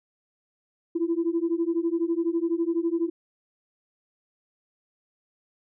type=beating tone pair; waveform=sine; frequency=329.6 / 341.6 Hz; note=E4 / F4; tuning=0 / -38 cents; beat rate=12 Hz; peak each=-25 dBFS; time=0.95-3.1 s; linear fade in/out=10 ms; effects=tanh soft clip ceiling -16 dBFS